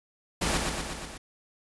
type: noise with echo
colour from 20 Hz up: pink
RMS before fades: -27 dBFS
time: 0.41-0.58 s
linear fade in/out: 10 ms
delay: 120 ms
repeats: 5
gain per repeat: -3 dB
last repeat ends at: 1.18 s
effects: resampled to 24000 Hz

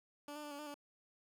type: tone with pitch steps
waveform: 15% pulse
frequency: 291.2 / 299.1 / 294.3 / 285.7 / 299.5 / 289 Hz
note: D4 / D4 / D4 / D4 / D4 / D4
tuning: -15 / +32 / +4 / -48 / +34 / -28 cents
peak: -39 dBFS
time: 0.28-0.742 s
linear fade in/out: 2 ms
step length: 77 ms
effects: none

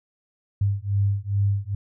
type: beating tone pair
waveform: sine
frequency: 99 / 101.4 Hz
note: G2 / G#2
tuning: +18 / -41 cents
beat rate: 2.4 Hz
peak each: -23 dBFS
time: 0.61-1.75 s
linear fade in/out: 5 ms
effects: none

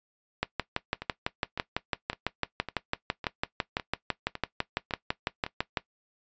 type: two click trains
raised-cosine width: 0.3 ms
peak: -10 / -19 dBFS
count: 33 / 9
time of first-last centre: 0.43-5.772 / 1.02-5.464 s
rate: 5.99 / 1.8 Hz
effects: noise-tail reverb RT60 0.1 s tail -18 dB re dry + resampled to 16000 Hz

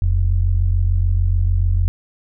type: tone pair together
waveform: sine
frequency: 41.81 / 88.6 Hz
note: E1 / F2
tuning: +25 / +25 cents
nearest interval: octave + minor second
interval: 1300 cents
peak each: -16 dBFS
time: 0.02-1.88 s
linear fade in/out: 0 ms
effects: none

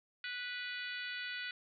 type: harmonic tone with a mistuned harmonic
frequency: 492.3 Hz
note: B4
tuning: 6 cents flat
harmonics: 3 / 4 / 5 / 6 / 7 / 8 / 9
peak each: -43 / -45 / -47 / -49 / -50 / -51 / -52 dBFS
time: 0.24-1.51 s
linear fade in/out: 2 ms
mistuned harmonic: 9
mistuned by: +15 cents
effects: none

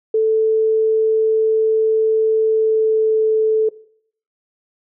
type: tone with pitch glide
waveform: sine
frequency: 440 to 437.5 Hz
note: A4 to A4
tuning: 0 to -10 cents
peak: -12 dBFS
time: 0.14-3.69 s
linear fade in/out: 5 ms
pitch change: -10 cents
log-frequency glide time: 2.46-3.29 s
effects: noise-tail reverb RT60 0.6 s tail -20 dB re dry

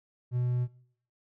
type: tone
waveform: triangle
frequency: 123.47 Hz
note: B2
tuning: in tune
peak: -24 dBFS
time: 0.31-0.68 s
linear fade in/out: 50 ms
effects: noise-tail reverb RT60 0.6 s tail -20 dB re dry

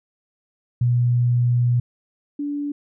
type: tone pair in turn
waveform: sine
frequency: 121.6 / 289.2 Hz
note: B2 / D4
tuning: -26 / -27 cents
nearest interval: octave + minor third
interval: 1499 cents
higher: second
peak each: -15 / -23 dBFS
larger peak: first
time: 0.81-1.8 / 2.39-2.72 s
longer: first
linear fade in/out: 5 ms
effects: none

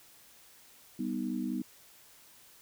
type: chord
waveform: sine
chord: G augmented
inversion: none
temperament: equal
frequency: 196 / 246.9 / 311.1 Hz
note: G3 / B3 / D#4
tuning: 0 / 0 / 0 cents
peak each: -37 / -34 / -37 dBFS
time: 0.99-1.62 s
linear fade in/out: 5 ms
effects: white hiss -58 dBFS RMS until 2.61 s

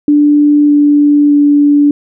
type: tone with pitch steps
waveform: sine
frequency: 293.7 / 291.8 / 290 Hz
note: D4 / D4 / D4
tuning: 0 / -11 / -22 cents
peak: -4 dBFS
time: 0.08-1.91 s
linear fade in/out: 2 ms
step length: 610 ms
effects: none

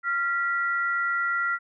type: tone pair together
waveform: sine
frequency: 1385.8 / 1951 Hz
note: F6 / B6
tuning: -14 / -22 cents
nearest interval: tritone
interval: 592 cents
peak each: -24 / -29 dBFS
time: 0.03-1.59 s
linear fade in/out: 50 ms
effects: none

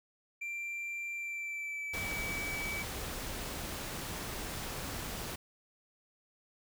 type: tone with pitch glide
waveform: triangle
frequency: 2361 to 2291 Hz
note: D7 to D7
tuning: +9 to -44 cents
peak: -35 dBFS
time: 0.41-2.83 s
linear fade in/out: 10 ms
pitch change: -53 cents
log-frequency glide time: 1.14-2.12 s
type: noise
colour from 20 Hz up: pink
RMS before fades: -40 dBFS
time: 1.93-5.36 s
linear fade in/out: 10 ms
effects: none

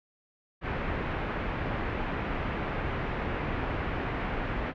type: low-pass noise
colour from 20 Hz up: pink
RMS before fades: -32 dBFS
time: 0.61-4.74 s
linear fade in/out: 50 ms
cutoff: 2400 Hz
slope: 24 dB/octave
effects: none

